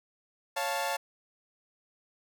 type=chord; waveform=sawtooth; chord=Db augmented; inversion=none; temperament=equal; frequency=554.4 / 698.5 / 880 Hz; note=Db5 / F5 / A5; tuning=0 / 0 / 0 cents; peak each=-31 / -31 / -29 dBFS; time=0.56-0.97 s; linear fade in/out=10 ms; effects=none